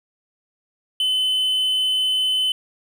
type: tone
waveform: triangle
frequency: 3035 Hz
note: F#7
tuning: 43 cents sharp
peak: -16 dBFS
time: 1-2.52 s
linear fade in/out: 2 ms
effects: none